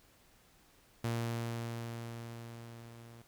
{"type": "tone with level ramp", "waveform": "sawtooth", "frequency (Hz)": 116.54, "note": "A#2", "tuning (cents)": 0, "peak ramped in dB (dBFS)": [-28, -48], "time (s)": [1.04, 3.22], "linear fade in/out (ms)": 5, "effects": ["pink hiss -65 dBFS RMS until 3.27 s"]}